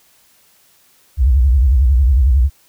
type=tone with vibrato; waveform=sine; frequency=65.1 Hz; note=C2; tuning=8 cents flat; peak=-8 dBFS; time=1.17-2.5 s; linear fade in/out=50 ms; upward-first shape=sine; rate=11 Hz; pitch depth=210 cents each way; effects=white hiss -53 dBFS RMS until 2.68 s